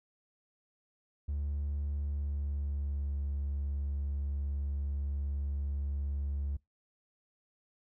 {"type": "tone with pitch glide", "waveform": "triangle", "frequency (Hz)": [72.2, 70.63], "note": ["D2", "C#2"], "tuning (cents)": [-29, 33], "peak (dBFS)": -29, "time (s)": [1.28, 6.57], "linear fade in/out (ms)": 10, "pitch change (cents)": -38, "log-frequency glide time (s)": [1.96, 3.18], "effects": ["noise-tail reverb RT60 0.2 s tail -26 dB re dry", "tanh soft clip ceiling -26 dBFS"]}